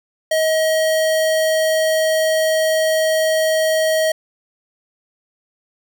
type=tone; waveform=square; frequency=634 Hz; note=D#5; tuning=32 cents sharp; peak=-15 dBFS; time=0.31-4.12 s; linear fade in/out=5 ms; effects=none